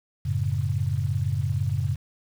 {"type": "chord", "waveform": "sine", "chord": "F# minor", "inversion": "none", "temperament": "equal", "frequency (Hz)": [92.5, 110, 138.59], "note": ["F#2", "A2", "C#3"], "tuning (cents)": [0, 0, 0], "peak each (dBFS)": -27, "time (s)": [0.25, 1.96], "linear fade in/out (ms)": 10, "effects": ["8-bit"]}